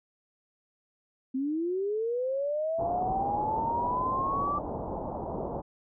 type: linear sweep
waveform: sine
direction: up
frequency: 254.9 to 1175 Hz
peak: -27 dBFS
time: 1.34-4.59 s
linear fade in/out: 10 ms
type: low-pass noise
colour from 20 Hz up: white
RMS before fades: -35 dBFS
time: 2.78-5.62 s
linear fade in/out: 20 ms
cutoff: 920 Hz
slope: 48 dB/octave
effects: none